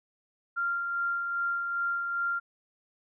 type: tone with tremolo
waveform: sine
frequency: 1389 Hz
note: F6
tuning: 10 cents flat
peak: -26 dBFS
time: 0.56-2.4 s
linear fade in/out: 20 ms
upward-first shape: sine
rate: 2.5 Hz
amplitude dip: 35%
effects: none